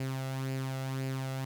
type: tone with flanger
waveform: sawtooth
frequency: 132.8 Hz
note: C3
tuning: 26 cents sharp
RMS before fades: -35 dBFS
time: 0-1.45 s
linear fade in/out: 5 ms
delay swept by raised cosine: 0.41 to 1.51 ms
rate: 1.9 Hz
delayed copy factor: +0.5
effects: none

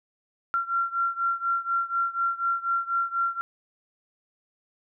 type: beating tone pair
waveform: sine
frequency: 1369 / 1373.1 Hz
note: F6 / F6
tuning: -35 / -30 cents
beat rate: 4.1 Hz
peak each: -26 / -28 dBFS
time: 0.54-3.41 s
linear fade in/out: 0 ms
effects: none

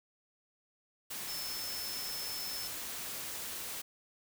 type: tone in noise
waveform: sine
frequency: 5274 Hz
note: E8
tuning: in tune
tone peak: -40 dBFS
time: 1.28-2.68 s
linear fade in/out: 10 ms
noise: white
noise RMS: -41 dBFS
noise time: 1.1-3.82 s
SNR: -2 dB
effects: none

